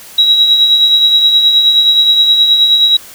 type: tone with tremolo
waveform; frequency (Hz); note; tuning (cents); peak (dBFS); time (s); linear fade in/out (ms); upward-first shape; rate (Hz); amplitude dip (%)
sine; 3863; B7; -39; -3; 0.18-2.97; 5; triangle; 9.5; 50
effects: white hiss -34 dBFS RMS until 3.14 s